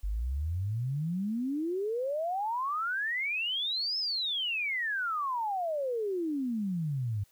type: exponential two-way sweep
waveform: sine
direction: up then down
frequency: 47.27 to 5290 to 96.9 Hz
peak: -29 dBFS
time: 0.03-7.24 s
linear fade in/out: 10 ms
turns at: 3.98 s
effects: white hiss -66 dBFS RMS until 7.31 s